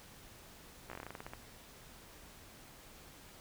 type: slowing click train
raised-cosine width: 0.5 ms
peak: -29 dBFS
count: 13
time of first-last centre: 0.9-1.335 s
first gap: 15 ms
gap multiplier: 1.15
effects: pink hiss -56 dBFS RMS until 3.4 s